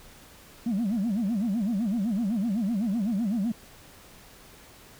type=tone with vibrato; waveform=sine; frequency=213.8 Hz; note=A3; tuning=49 cents flat; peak=-22 dBFS; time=0.66-3.52 s; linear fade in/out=5 ms; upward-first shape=sine; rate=7.9 Hz; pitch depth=230 cents each way; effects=tanh soft clip ceiling -22 dBFS + pink hiss -51 dBFS RMS until 4.99 s